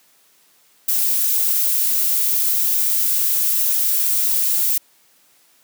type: noise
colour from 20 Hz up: violet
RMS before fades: -18 dBFS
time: 0.88-4.78 s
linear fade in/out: 5 ms
effects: white hiss -56 dBFS RMS until 5.63 s + high-pass 150 Hz 12 dB/octave